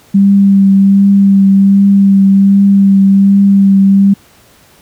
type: tone with vibrato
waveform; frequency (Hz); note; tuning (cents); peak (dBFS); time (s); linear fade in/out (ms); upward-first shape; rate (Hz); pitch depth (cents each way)
sine; 196.8; G3; +7; -3; 0.14-4.14; 10; triangle; 1.3; 19
effects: pink hiss -44 dBFS RMS until 4.81 s + high-pass 60 Hz 12 dB/octave